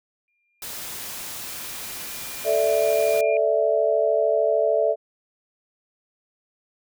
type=tone with exponential growth; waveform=sine; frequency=2401 Hz; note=D7; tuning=38 cents sharp; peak=-30 dBFS; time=0.28-3.37 s; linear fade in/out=1 ms; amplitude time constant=670 ms
type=noise; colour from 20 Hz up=white; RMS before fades=-34 dBFS; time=0.62-3.21 s; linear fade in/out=2 ms
type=chord; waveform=sine; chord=A suspended fourth; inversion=none; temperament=just; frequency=440 / 586.7 / 660 Hz; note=A4 / D5 / E5; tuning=0 / -2 / +2 cents; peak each=-23 / -22 / -21 dBFS; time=2.44-4.96 s; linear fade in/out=50 ms
effects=none